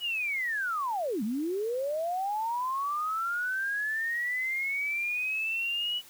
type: linear two-way sweep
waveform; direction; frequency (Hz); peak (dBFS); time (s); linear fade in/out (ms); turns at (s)
sine; down then up; 2960 to 198.6 to 2960; -28; 0-6.02; 50; 1.23
effects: white hiss -53 dBFS RMS until 6.09 s